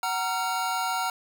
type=tone cluster; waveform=square; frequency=747 / 935 / 1373 Hz; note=F#5 / A#5 / F6; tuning=+16 / +5 / -30 cents; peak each=-31 dBFS; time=0.03-1.1 s; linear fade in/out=2 ms; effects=none